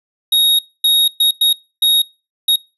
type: tone bursts at uneven times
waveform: square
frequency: 3757 Hz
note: A#7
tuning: 13 cents sharp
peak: -10 dBFS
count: 6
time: 0.32-0.59 / 0.84-1.08 / 1.2-1.31 / 1.41-1.53 / 1.82-2.02 / 2.48-2.56 s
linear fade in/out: 5 ms
effects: noise-tail reverb RT60 0.3 s tail -25 dB re dry + resampled to 32000 Hz